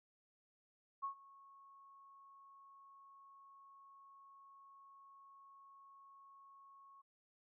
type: tone with ADSR envelope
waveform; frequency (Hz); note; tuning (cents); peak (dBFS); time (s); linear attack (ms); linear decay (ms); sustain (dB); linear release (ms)
sine; 1100; C#6; -14; -37; 1.02-7.02; 22; 100; -22; 14
effects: none